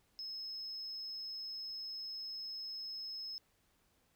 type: tone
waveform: sine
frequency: 5180 Hz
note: E8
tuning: 31 cents flat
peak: -40 dBFS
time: 0.19-3.38 s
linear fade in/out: 0 ms
effects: tanh soft clip ceiling -38 dBFS + pink hiss -74 dBFS RMS until 4.15 s